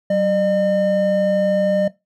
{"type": "tone pair together", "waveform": "triangle", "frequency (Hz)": [190.74, 605], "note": ["G3", "D#5"], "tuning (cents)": [-47, -49], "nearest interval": "octave + minor sixth", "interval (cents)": 1998, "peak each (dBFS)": [-19, -14], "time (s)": [0.1, 1.88], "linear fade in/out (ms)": 5, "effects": ["noise-tail reverb RT60 0.2 s tail -18 dB re dry"]}